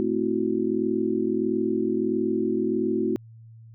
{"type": "chord", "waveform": "sine", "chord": "F# half-diminished seventh", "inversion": "first", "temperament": "equal with one note detuned", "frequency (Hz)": [220, 261.6, 328.5, 370], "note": ["A3", "C4", "E4", "F#4"], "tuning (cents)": [0, 0, -6, 0], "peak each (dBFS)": [-28, -29, -27, -26], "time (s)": [0, 3.16], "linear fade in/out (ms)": 0, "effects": ["added 113 Hz sine -44 dBFS peak until 3.74 s"]}